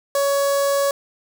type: tone with notch filter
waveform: sawtooth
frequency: 560 Hz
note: C#5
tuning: 18 cents sharp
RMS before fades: -19 dBFS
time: 0.15-0.91 s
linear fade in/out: 2 ms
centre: 2500 Hz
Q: 0.72
effects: none